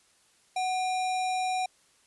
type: tone with sample-and-hold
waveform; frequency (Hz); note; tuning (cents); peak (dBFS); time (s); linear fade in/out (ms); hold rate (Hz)
sine; 743; F#5; +7; -26; 0.56-1.66; 5; 3150
effects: white hiss -64 dBFS RMS until 2.06 s + resampled to 24000 Hz